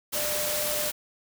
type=tone in noise; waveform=sine; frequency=597 Hz; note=D5; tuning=28 cents sharp; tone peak=-32 dBFS; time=0.14-0.9 s; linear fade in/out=20 ms; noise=white; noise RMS=-29 dBFS; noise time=0.12-0.92 s; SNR=-6 dB; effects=none